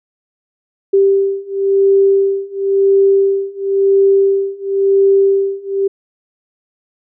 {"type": "beating tone pair", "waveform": "sine", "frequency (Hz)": [392, 392.96], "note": ["G4", "G4"], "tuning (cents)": [0, 4], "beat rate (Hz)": 0.96, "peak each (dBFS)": [-13, -12], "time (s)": [0.93, 5.88], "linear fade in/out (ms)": 10, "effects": []}